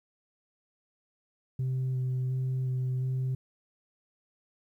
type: tone with vibrato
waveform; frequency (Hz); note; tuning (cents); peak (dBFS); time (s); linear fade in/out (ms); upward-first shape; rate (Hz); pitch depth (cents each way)
sine; 129; C3; -24; -25; 1.59-3.35; 5; square; 1.4; 11
effects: tanh soft clip ceiling -26 dBFS + 11-bit